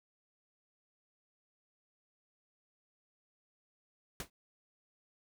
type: noise with exponential decay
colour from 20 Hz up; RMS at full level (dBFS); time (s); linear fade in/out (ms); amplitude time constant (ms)
pink; -36; 4.2-4.3; 2; 20
effects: none